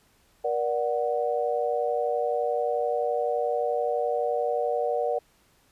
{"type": "chord", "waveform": "sine", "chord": "Bb augmented", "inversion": "none", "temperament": "equal with one note detuned", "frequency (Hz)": [475.7, 587.3, 740], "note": ["Bb4", "D5", "F#5"], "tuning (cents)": [35, 0, 0], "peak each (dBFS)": [-27, -28, -29], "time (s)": [0.44, 5.19], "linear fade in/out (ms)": 10, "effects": ["pink hiss -63 dBFS RMS until 5.71 s", "resampled to 32000 Hz"]}